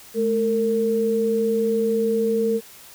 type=tone pair together; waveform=sine; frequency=214.9 / 455.7 Hz; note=A3 / A#4; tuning=-41 / -39 cents; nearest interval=octave + minor second; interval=1302 cents; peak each=-24 / -19 dBFS; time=0.14-2.61 s; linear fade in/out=50 ms; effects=white hiss -45 dBFS RMS until 2.94 s